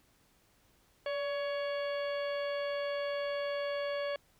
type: harmonic tone with a mistuned harmonic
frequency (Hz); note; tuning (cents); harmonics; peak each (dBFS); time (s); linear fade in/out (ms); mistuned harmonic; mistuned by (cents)
560; C#5; +18; 1 / 2 / 3 / 4 / 5 / 6 / 8; -33 / -44 / -44 / -47 / -49 / -49 / -53; 1.06-4.16; 2; 1; +40
effects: pink hiss -68 dBFS RMS until 4.39 s